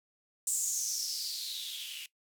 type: noise with band-pass filter sweep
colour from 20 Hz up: violet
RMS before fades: -36 dBFS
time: 0.47-2.06 s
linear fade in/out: 2 ms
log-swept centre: 7900 to 2700 Hz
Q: 6.4
effects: noise-tail reverb RT60 0.1 s tail -18 dB re dry